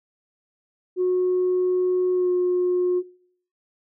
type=tone with pitch glide; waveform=sine; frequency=365 to 360 Hz; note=F#4 to F#4; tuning=-24 to -47 cents; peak=-17 dBFS; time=0.96-3.03 s; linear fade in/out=50 ms; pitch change=-23 cents; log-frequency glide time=2.13-2.3 s; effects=noise-tail reverb RT60 0.6 s tail -22 dB re dry + tanh soft clip ceiling -15 dBFS